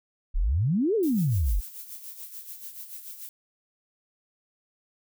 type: exponential two-way sweep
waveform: sine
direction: up then down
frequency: 31 to 470 to 38.96 Hz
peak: -21 dBFS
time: 0.34-1.61 s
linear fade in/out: 20 ms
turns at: 0.95 s
type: noise with tremolo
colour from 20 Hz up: violet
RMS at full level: -39 dBFS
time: 1.03-3.29 s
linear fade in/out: 0 ms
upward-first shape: sine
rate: 6.9 Hz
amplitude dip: 60%
effects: none